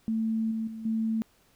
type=tone with level steps; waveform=sine; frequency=222.6 Hz; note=A3; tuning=20 cents sharp; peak=-25 / -28 / -36 / -25 dBFS; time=0.08-1.22 s; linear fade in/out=0 ms; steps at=0.51 / 0.67 / 0.85 s; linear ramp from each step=5 ms; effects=pink hiss -64 dBFS RMS until 1.55 s